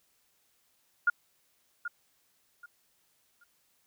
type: tone with echo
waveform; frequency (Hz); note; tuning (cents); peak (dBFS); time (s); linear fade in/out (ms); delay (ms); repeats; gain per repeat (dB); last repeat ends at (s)
sine; 1418; F6; +26; -20; 1.07-1.1; 5; 780; 3; -12; 3.44
effects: white hiss -71 dBFS RMS until 3.86 s